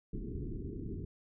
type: low-pass noise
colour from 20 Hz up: pink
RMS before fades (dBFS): -40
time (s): 0.13-1.05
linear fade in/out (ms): 5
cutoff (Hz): 420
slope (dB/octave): 96
effects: none